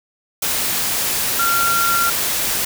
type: tone in noise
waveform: sine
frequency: 1378 Hz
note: F6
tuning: 24 cents flat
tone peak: -16 dBFS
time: 1.39-2.1 s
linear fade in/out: 5 ms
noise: white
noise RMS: -20 dBFS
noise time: 0.42-2.65 s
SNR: +1 dB
effects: none